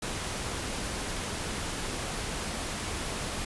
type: noise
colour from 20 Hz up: pink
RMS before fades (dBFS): -34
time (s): 0.02-3.45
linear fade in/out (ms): 5
effects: resampled to 24000 Hz